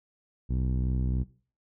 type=tone with low-pass filter; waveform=10% pulse; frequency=63.5 Hz; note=B1; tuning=49 cents sharp; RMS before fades=-28 dBFS; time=0.49-1.24 s; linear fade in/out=20 ms; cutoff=140 Hz; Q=0.5; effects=noise-tail reverb RT60 0.4 s tail -18 dB re dry